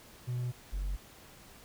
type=tone pair in turn; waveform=triangle; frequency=123.47 / 47.22 Hz; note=B2 / F#1; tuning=0 / +36 cents; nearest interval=octave + perfect fourth; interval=1664 cents; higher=first; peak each=-29 / -29 dBFS; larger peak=neither; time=0.27-0.52 / 0.72-0.97 s; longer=neither; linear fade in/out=20 ms; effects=tanh soft clip ceiling -25 dBFS + pink hiss -55 dBFS RMS until 1.64 s